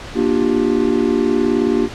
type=chord; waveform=triangle; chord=G minor seventh; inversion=first; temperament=just; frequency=235.2 / 294 / 352.8 / 392 Hz; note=Bb3 / D4 / F4 / G4; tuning=+16 / +2 / +18 / 0 cents; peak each=-17 dBFS; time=0.14-1.89 s; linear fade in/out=50 ms; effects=pink hiss -32 dBFS RMS until 1.94 s + low-pass 5000 Hz 12 dB/octave